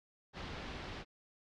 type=low-pass noise; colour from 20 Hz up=pink; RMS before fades=-45 dBFS; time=0.33-1.05 s; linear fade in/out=50 ms; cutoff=4400 Hz; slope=24 dB/octave; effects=none